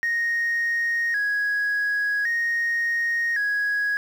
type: tone with vibrato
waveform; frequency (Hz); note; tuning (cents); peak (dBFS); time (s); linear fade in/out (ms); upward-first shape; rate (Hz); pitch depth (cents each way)
sine; 1760; A6; 0; -19; 0.03-3.97; 0; square; 0.45; 99
effects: tanh soft clip ceiling -19 dBFS + 8-bit